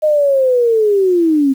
sine linear sweep, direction down, 622 to 261.6 Hz, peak -9 dBFS, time 0.02-1.54 s, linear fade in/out 20 ms, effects 7-bit

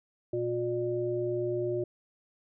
harmonic tone, 119.7 Hz, A#2, 46 cents sharp, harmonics 1 / 3 / 5, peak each -37 / -29 / -36 dBFS, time 0.33-1.84 s, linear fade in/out 5 ms, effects none

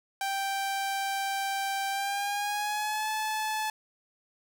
sawtooth tone with pitch glide, 784 to 864.9 Hz, G5 to A5, 0 to -30 cents, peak -25 dBFS, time 0.21-3.7 s, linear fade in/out 2 ms, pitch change +170 cents, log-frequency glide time 1.9-3.09 s, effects none

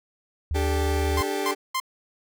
sine tone, 76.9 Hz, D#2, 20 cents flat, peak -23 dBFS, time 0.51-1.21 s, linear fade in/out 0 ms
30% pulse chord, D suspended fourth, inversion none, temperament equal with one note detuned, 293.7 / 392 / 434.7 Hz, D4 / G4 / A4, 0 / 0 / -21 cents, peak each -29 / -25 / -29 dBFS, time 0.54-1.55 s, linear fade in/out 20 ms
sawtooth tone bursts, 1046.5 Hz, C6, in tune, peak -20 dBFS, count 3, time 1.17-1.801 s, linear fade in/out 5 ms, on 57 ms, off 230 ms
effects none

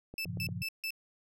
click train, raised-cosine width 2 ms, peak -32 dBFS, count 4, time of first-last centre 0.14-0.488 s, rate 8.61 Hz
30% pulse tone bursts, 2637 Hz, E7, in tune, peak -31 dBFS, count 4, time 0.18-0.906 s, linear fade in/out 2 ms, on 69 ms, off 150 ms
sine chord, G half-diminished seventh, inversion none, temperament equal, 98 / 116.54 / 138.59 / 174.61 Hz, G2 / Bb2 / Db3 / F3, 0 / 0 / 0 / 0 cents, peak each -41 / -41 / -43 / -40 dBFS, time 0.25-0.63 s, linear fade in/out 10 ms
effects none

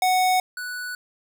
square tone pair in turn, 740 / 1480 Hz, F#5 / F#6, 0 / 0 cents, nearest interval octave, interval 1200 cents, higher second, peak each -18 / -30 dBFS, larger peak first, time 0.02-0.4 / 0.57-0.95 s, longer neither, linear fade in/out 2 ms, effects none

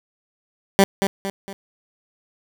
15% pulse tone with echo, 196 Hz, G3, in tune, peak -4 dBFS, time 0.79-0.84 s, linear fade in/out 0 ms, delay 230 ms, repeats 3, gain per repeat -7 dB, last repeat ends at 1.53 s, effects none

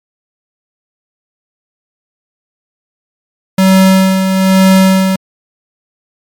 square tone with tremolo, 189.9 Hz, F#3, 45 cents sharp, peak -4 dBFS, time 3.58-5.16 s, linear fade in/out 5 ms, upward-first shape sine, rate 1.1 Hz, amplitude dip 50%, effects MP3 96 kbps

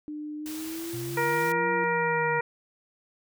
sine tone with pitch glide, 300.5 to 343.2 Hz, D4 to F4, +40 to -30 cents, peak -33 dBFS, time 0.08-1.84 s, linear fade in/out 0 ms, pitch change +230 cents, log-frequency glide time 0.38-0.99 s
white noise, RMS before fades -41 dBFS, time 0.46-1.52 s, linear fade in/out 0 ms
sine linear two-way sweep, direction up then down, 119.8 to 181.4 to 149.6 Hz, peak -35 dBFS, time 0.93-2.4 s, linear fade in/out 10 ms, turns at 1.71 s
harmonic tone, 472.8 Hz, A#4, 24 cents sharp, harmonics 1 / 2 / 3 / 4 / 5, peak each -28 / -28 / -32 / -30 / -35 dBFS, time 1.17-2.41 s, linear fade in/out 5 ms
effects none

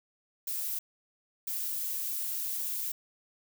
violet noise bursts at uneven times, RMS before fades -34 dBFS, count 2, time 0.47-0.79 / 1.47-2.92 s, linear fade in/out 5 ms, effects none

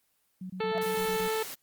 sine tone bursts, 185 Hz, F#3, in tune, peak -36 dBFS, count 8, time 0.41-1.282 s, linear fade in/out 5 ms, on 88 ms, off 24 ms
harmonic tone, 440 Hz, A4, in tune, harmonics 1 / 2 / 3 / 4 / 5 / 6 / 7 / 8 / 9 / 10, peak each -29 / -35 / -39 / -41 / -43 / -45 / -46 / -47 / -48 / -49 dBFS, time 0.6-1.43 s, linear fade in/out 5 ms
sine tone with exponential growth, 671 Hz, E5, 31 cents sharp, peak -27 dBFS, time 0.67-0.78 s, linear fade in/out 0 ms, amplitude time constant 23 ms
white high-pass noise, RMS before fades -40 dBFS, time 0.81-1.55 s, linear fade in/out 10 ms, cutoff 100 Hz, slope 12 dB/octave
effects white hiss -72 dBFS RMS until 1.62 s + Opus 24 kbps

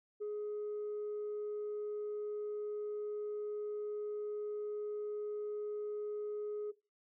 sine tone, 418.8 Hz, G#4, 15 cents sharp, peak -35 dBFS, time 0.2-6.72 s, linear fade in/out 20 ms, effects noise-tail reverb RT60 0.3 s tail -21 dB re dry + tanh soft clip ceiling -35 dBFS

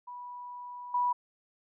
sine tone with level steps, 980 Hz, B5, 14 cents flat, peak -40 / -25 dBFS, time 0.07-1.13 s, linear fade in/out 10 ms, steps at 0.94 s, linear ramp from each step 5 ms, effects none

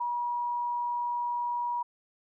sine tone, 962 Hz, B5, 46 cents flat, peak -28 dBFS, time 0-1.83 s, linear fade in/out 10 ms, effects none

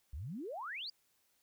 sine exponential sweep, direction up, 60 to 4978 Hz, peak -40 dBFS, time 0.13-0.9 s, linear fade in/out 5 ms, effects white hiss -75 dBFS RMS until 1.42 s

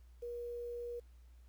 sine tone with quantisation, 478.1 Hz, A#4, 44 cents sharp, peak -40 dBFS, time 0.22-1 s, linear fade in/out 10 ms, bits 11, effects added 60 Hz sine -56 dBFS peak until 1.48 s + pink hiss -75 dBFS RMS until 1.48 s

